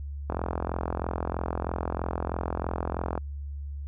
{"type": "click train", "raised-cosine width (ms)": 1, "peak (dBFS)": -15, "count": 125, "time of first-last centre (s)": [0.3, 3.177], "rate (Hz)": 43.1, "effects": ["added 71 Hz sine -33 dBFS peak until 3.87 s"]}